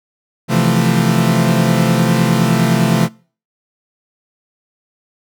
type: chord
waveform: 40% pulse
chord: F major seventh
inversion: second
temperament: equal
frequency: 130.81 / 164.81 / 174.61 / 220 Hz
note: C3 / E3 / F3 / A3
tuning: 0 / 0 / 0 / 0 cents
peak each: -16 dBFS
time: 0.48-3.09 s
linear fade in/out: 50 ms
effects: noise-tail reverb RT60 0.4 s tail -23 dB re dry